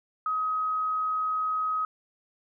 sine tone, 1265 Hz, D#6, 28 cents sharp, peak -25 dBFS, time 0.26-1.85 s, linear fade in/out 2 ms, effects none

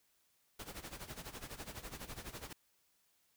pink noise with tremolo, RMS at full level -45 dBFS, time 0.59-2.53 s, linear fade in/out 5 ms, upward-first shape sine, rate 12 Hz, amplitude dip 80%, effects white hiss -75 dBFS RMS until 3.36 s

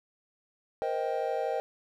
triangle chord, C minor seventh, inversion third, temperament just, 470.9 / 523.3 / 627.9 / 784.9 Hz, Bb4 / C5 / Eb5 / G5, +18 / 0 / +16 / +2 cents, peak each -32 dBFS, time 0.82-1.6 s, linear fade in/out 0 ms, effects none

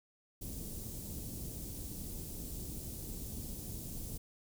pink band-stop noise, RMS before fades -43 dBFS, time 0.41-4.18 s, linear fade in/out 10 ms, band 290 to 8100 Hz, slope 12 dB/octave, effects none

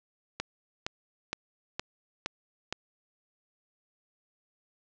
click train, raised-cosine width 0.2 ms, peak -14 dBFS, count 6, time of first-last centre 0.4-2.726 s, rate 2.15 Hz, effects low-pass 7000 Hz 12 dB/octave

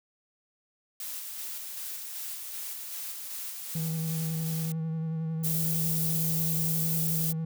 blue noise with tremolo, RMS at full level -37 dBFS, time 1-4.72 s, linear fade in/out 2 ms, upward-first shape square, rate 2.6 Hz, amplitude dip 25%
triangle tone with vibrato, 160.9 Hz, E3, 42 cents flat, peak -27 dBFS, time 3.75-7.45 s, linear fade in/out 5 ms, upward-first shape sine, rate 11 Hz, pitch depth 23 cents each way
violet noise, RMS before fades -30 dBFS, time 5.43-7.33 s, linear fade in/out 20 ms
effects none

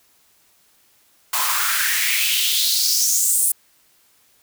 white noise with high-pass filter sweep, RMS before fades -19 dBFS, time 1.33-3.52 s, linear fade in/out 5 ms, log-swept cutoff 940 to 9800 Hz, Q 3.9, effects white hiss -58 dBFS RMS until 4.42 s

